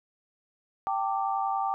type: chord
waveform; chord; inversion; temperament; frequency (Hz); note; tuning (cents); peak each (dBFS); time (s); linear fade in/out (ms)
sine; G suspended second; none; equal with one note detuned; 784 / 894.3 / 1174.7; G5 / A5 / D6; 0 / +28 / 0; -28 / -32 / -32; 0.87-1.74; 0
effects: none